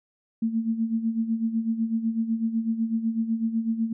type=tone with tremolo; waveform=sine; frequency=225.9 Hz; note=A3; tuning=46 cents sharp; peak=-20 dBFS; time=0.42-3.93 s; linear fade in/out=5 ms; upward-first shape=sine; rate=8 Hz; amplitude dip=70%; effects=none